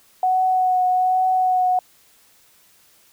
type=tone with vibrato; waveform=sine; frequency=740 Hz; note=F#5; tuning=in tune; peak=-15 dBFS; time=0.23-1.79 s; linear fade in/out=2 ms; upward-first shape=triangle; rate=1.2 Hz; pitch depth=18 cents each way; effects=white hiss -55 dBFS RMS until 3.12 s